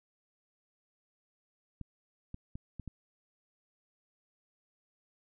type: clicks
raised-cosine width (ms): 5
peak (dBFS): -29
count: 5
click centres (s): 1.813 / 2.344 / 2.555 / 2.797 / 2.877
effects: none